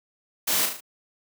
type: noise with echo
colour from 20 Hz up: white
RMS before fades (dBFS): -24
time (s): 0.47-0.66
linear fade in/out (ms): 10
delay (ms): 37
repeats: 4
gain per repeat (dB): -5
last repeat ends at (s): 0.808
effects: high-pass 150 Hz 12 dB/octave